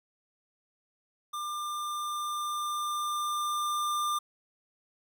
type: tone with level ramp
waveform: square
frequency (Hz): 1196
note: D6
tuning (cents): +31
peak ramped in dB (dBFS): -34 to -28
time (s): 1.33-4.19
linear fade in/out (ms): 10
effects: none